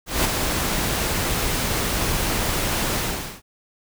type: noise with ADSR envelope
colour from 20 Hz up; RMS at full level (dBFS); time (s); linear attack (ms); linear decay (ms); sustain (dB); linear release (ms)
pink; -18; 0.06-3.42; 190; 5; -5; 440
effects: none